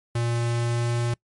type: tone with pitch glide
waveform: square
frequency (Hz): 118.1 to 118.92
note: A#2 to A#2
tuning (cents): +23 to +35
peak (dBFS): -23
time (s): 0.15-1.14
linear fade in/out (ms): 5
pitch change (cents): +12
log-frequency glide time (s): 0.45-1.03
effects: noise-tail reverb RT60 0.1 s tail -24 dB re dry + MP3 48 kbps